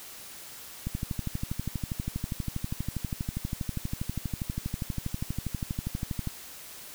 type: click train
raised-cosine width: 5 ms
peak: -18 dBFS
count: 68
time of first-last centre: 0.87-6.273 s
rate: 12.4 Hz
effects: white hiss -45 dBFS RMS until 6.94 s